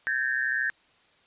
sine tone cluster, 1560 / 1682 / 1815 Hz, G6 / G#6 / A#6, -9 / +22 / -47 cents, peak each -29 dBFS, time 0.07-0.7 s, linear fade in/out 0 ms, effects white hiss -62 dBFS RMS until 1.26 s + resampled to 8000 Hz

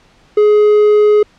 triangle tone, 420 Hz, G#4, 19 cents sharp, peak -4 dBFS, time 0.37-1.23 s, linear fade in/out 5 ms, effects pink hiss -49 dBFS RMS until 1.38 s + low-pass 5000 Hz 12 dB/octave

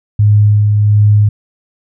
sine tone with tremolo, 104.5 Hz, G#2, 11 cents sharp, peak -4 dBFS, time 0.19-1.29 s, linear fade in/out 5 ms, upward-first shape sine, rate 1.4 Hz, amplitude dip 30%, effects none

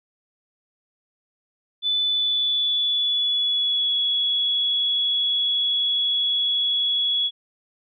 sine tone with pitch glide, 3496 to 3367 Hz, A7 to G#7, -12 to +23 cents, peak -19 dBFS, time 1.82-7.31 s, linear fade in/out 50 ms, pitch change -65 cents, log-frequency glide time 2.06-3.96 s, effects none

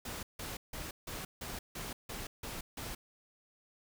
pink noise bursts, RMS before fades -42 dBFS, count 9, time 0.05-2.95 s, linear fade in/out 5 ms, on 180 ms, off 160 ms, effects none

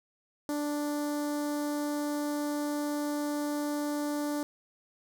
sawtooth tone with notch filter, 293.7 Hz, D4, in tune, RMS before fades -32 dBFS, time 0.49-4.43 s, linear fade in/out 0 ms, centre 2600 Hz, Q 0.65, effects none

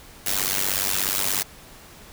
white noise with amplitude modulation, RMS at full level -20 dBFS, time 0.26-1.43 s, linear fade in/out 5 ms, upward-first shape sine, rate 96.8 Hz, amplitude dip 95%, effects pink hiss -46 dBFS RMS until 2.12 s

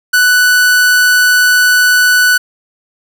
45% pulse tone, 1486 Hz, F#6, 7 cents sharp, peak -6 dBFS, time 0.13-2.38 s, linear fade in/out 10 ms, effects none

